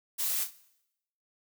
blue noise with echo, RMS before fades -31 dBFS, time 0.18-0.45 s, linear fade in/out 20 ms, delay 31 ms, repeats 2, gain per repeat -8 dB, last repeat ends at 0.512 s, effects noise-tail reverb RT60 0.8 s tail -18 dB re dry

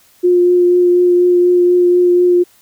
sine tone with vibrato, 355.3 Hz, F4, 30 cents sharp, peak -7 dBFS, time 0.23-2.44 s, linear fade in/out 20 ms, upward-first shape triangle, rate 4.1 Hz, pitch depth 14 cents each way, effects white hiss -50 dBFS RMS until 2.61 s

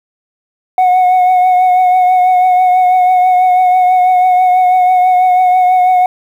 sine tone with vibrato, 733 Hz, F#5, 16 cents flat, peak -3 dBFS, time 0.78-6.06 s, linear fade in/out 2 ms, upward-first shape triangle, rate 6.1 Hz, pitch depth 30 cents each way, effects tanh soft clip ceiling -5 dBFS + 7-bit

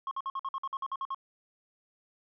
sine tone bursts, 1081 Hz, C#6, 44 cents flat, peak -29 dBFS, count 12, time 0.07-1.146 s, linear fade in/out 2 ms, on 42 ms, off 52 ms, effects tanh soft clip ceiling -30 dBFS

